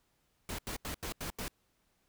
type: noise bursts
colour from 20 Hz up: pink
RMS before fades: -39 dBFS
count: 6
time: 0.49-1.481 s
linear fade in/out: 2 ms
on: 96 ms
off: 83 ms
effects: pink hiss -75 dBFS RMS until 2.08 s